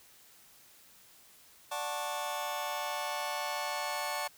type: chord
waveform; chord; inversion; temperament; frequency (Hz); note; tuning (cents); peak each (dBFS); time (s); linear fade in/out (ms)
sawtooth; D major seventh; none; just; 587.3 / 734.2 / 881 / 1101.2; D5 / F#5 / A5 / C#6; 0 / -14 / +2 / -12; -36 / -36 / -34 / -36; 1.71-4.28; 10
effects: white hiss -59 dBFS RMS until 4.37 s